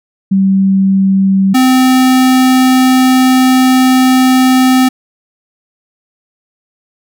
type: tone pair in turn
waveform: sine / square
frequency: 193.1 / 257.8 Hz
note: G3 / C4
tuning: -26 / -26 cents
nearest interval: perfect fourth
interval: 500 cents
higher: second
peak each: -6 dBFS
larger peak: neither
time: 0.31-1.54 / 1.54-4.89 s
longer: second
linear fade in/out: 10 ms
effects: none